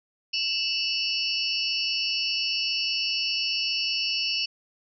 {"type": "tone cluster", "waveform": "sine", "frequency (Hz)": [2649, 2924, 4496, 5200, 5470], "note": ["E7", "F#7", "C#8", "E8", "F8"], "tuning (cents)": [8, -21, 24, -24, -37], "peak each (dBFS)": -31, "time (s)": [0.33, 4.46], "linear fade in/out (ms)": 10, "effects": []}